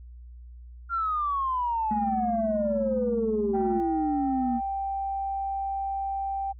sine exponential sweep, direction down, 1396.9 to 233.1 Hz, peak -24 dBFS, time 0.89-4.61 s, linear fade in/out 50 ms
sine tone with tremolo, 218.7 Hz, A3, 10 cents flat, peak -24 dBFS, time 1.91-3.8 s, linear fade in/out 0 ms, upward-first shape sine, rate 19 Hz, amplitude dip 65%
sine tone, 784 Hz, G5, in tune, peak -27 dBFS, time 3.53-6.53 s, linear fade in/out 20 ms
effects tanh soft clip ceiling -16 dBFS + added 60 Hz sine -42 dBFS peak until 6.59 s

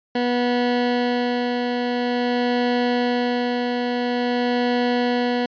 20% pulse tone with tremolo, 244.2 Hz, B3, 19 cents flat, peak -13 dBFS, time 0.15-5.46 s, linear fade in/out 5 ms, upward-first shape sine, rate 0.48 Hz, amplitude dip 30%, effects resampled to 11025 Hz

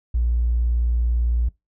triangle tone, 59 Hz, A#1, 22 cents sharp, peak -13 dBFS, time 0.14-1.49 s, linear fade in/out 10 ms, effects noise-tail reverb RT60 0.2 s tail -26 dB re dry + tanh soft clip ceiling -15 dBFS

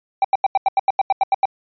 triangle tone bursts, 780 Hz, G5, 9 cents flat, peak -10 dBFS, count 12, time 0.22-1.455 s, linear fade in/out 2 ms, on 25 ms, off 85 ms, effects resampled to 11025 Hz

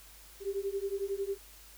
sine beating tone pair, 389.4 / 400.4 Hz, G4 / G4, -12 / +37 cents, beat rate 11 Hz, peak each -35 / -35 dBFS, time 0.4-1.38 s, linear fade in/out 50 ms, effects added 50 Hz sine -57 dBFS peak until 1.77 s + white hiss -55 dBFS RMS until 1.77 s

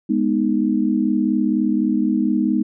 sine chord, G# minor, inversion none, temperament equal, 207.7 / 246.9 / 311.1 Hz, G#3 / B3 / D#4, 0 / 0 / 0 cents, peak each -20 dBFS, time 0.09-2.63 s, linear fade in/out 10 ms, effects none

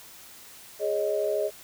sine chord, Ab suspended fourth, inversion none, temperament equal with one note detuned, 415.3 / 549.9 / 622.3 Hz, Ab4 / Db5 / Eb5, 0 / -14 / 0 cents, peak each -28 / -31 / -27 dBFS, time 0.79-1.51 s, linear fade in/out 50 ms, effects white hiss -48 dBFS RMS until 1.63 s

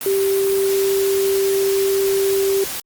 sine tone in noise, 390.8 Hz, G4, 5 cents flat, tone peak -15 dBFS, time 0.06-2.64 s, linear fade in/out 2 ms, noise white, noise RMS -27 dBFS, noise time 0.01-2.8 s, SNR +9 dB, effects Opus 32 kbps

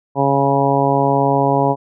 harmonic tone with a mistuned harmonic, 138.59 Hz, C#3, in tune, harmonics 1 / 2 / 3 / 4 / 5 / 6 / 7, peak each -20 / -20 / -20 / -20 / -20 / -20 / -20 dBFS, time 0.15-1.76 s, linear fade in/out 50 ms, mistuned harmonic 1, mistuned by +16 cents, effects none

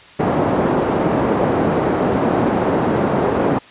pink band-pass noise, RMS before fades -17 dBFS, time 0.19-3.59 s, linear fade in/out 10 ms, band 190 to 810 Hz, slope 12 dB/octave, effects white hiss -42 dBFS RMS until 3.7 s + resampled to 8000 Hz

